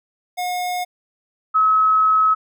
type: tone pair in turn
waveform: square / sine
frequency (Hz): 721 / 1284.7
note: F#5 / E6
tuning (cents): -45 / -45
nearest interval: minor seventh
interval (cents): 1000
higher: second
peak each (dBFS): -22 / -12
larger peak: second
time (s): 0.37-0.85 / 1.54-2.35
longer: second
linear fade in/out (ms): 20
effects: none